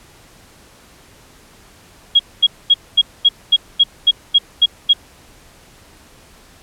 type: tone bursts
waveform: sine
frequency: 3296 Hz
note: G#7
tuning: 14 cents flat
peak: -6 dBFS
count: 11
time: 2.15-4.934 s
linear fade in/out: 10 ms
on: 44 ms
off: 230 ms
effects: pink hiss -46 dBFS RMS until 6.62 s + low-pass 12000 Hz 12 dB/octave